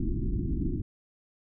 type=low-pass noise; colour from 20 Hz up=pink; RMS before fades=-29 dBFS; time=0-0.82 s; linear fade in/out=5 ms; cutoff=360 Hz; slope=96 dB/octave; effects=none